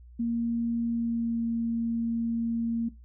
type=tone with pitch glide; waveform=sine; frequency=233.1 to 230.8 Hz; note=A#3 to A#3; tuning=0 to -17 cents; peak=-25 dBFS; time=0.19-2.89 s; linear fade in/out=10 ms; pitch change=-17 cents; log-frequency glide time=0.86-1.45 s; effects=noise-tail reverb RT60 0.2 s tail -17 dB re dry + added 60 Hz sine -47 dBFS peak until 3.04 s